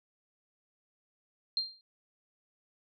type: tone with exponential decay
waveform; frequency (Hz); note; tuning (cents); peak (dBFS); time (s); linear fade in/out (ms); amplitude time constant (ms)
sine; 4186; C8; 0; -25; 1.57-1.81; 1; 52
effects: none